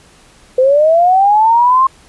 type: linear sweep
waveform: sine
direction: up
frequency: 502 to 1072 Hz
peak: -6 dBFS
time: 0.58-1.87 s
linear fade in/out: 5 ms
effects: pink hiss -45 dBFS RMS until 2.08 s + resampled to 24000 Hz